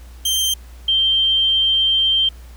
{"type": "tone pair in turn", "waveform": ["sawtooth", "sine"], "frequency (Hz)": [3146, 3146], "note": ["G7", "G7"], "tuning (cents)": [6, 6], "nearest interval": "unison", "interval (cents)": 0, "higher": "neither", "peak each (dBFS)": -13, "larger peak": "neither", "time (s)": [[0.25, 0.54], [0.88, 2.29]], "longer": "second", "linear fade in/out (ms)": 5, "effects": ["added 60 Hz sine -36 dBFS peak until 2.56 s", "pink hiss -49 dBFS RMS until 2.56 s"]}